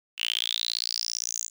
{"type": "tone with high-pass filter sweep", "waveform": "sawtooth", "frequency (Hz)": 57.6, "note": "A#1", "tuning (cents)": -20, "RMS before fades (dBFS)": -30, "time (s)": [0.17, 1.5], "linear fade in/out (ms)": 50, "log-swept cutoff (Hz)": [2800, 7100], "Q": 9.6, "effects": []}